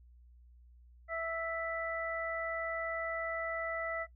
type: harmonic tone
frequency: 659.3 Hz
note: E5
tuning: in tune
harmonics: 1 / 2 / 3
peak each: -37 / -40 / -39 dBFS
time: 1.08-4.07 s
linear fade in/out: 50 ms
effects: noise-tail reverb RT60 0.1 s tail -20 dB re dry + added 60 Hz sine -56 dBFS peak until 4.15 s